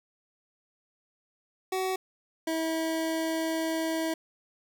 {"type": "tone pair in turn", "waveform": "25% pulse", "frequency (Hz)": [376.1, 323.2], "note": ["F#4", "E4"], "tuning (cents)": [28, -34], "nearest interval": "minor third", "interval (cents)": 262, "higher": "first", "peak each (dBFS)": -24, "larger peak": "neither", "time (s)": [[1.72, 1.96], [2.47, 4.14]], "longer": "second", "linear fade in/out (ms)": 5, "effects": ["9-bit"]}